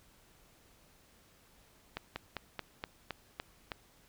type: slowing click train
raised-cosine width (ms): 0.3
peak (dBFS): -21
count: 8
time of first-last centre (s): 1.97-3.718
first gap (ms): 190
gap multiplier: 1.09
effects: pink hiss -64 dBFS RMS until 4.08 s